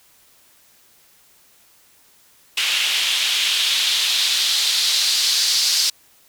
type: noise with band-pass filter sweep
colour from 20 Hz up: white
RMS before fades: -19 dBFS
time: 2.57-5.9 s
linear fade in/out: 5 ms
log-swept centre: 2900 to 4700 Hz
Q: 2.6
effects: white hiss -54 dBFS RMS until 6.28 s